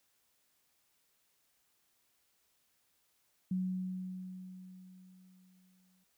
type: tone with exponential decay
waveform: sine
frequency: 185 Hz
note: F#3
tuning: in tune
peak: -30 dBFS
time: 3.51-6.04 s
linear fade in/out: 5 ms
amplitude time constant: 550 ms
effects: white hiss -75 dBFS RMS until 6.17 s